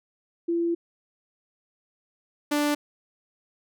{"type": "tone pair in turn", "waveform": ["sine", "sawtooth"], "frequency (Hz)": [339.1, 293.8], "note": ["E4", "D4"], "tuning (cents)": [49, 1], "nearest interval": "major second", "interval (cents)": 248, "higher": "first", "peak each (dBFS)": [-22, -18], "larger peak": "second", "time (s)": [[0.48, 0.75], [2.51, 2.75]], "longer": "first", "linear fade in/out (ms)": 10, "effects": []}